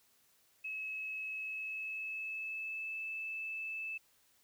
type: tone with pitch glide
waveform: sine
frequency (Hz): 2579 to 2626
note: E7 to E7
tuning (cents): -39 to -7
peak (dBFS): -38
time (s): 0.64-3.98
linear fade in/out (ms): 10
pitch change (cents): +32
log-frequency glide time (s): 1.35-3.02
effects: white hiss -70 dBFS RMS until 4.43 s